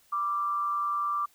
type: tone with amplitude modulation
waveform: sine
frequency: 1174.7 Hz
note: D6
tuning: in tune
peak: -24 dBFS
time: 0.12-1.26 s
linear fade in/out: 10 ms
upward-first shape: sine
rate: 180 Hz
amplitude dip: 45%
effects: white hiss -63 dBFS RMS until 1.34 s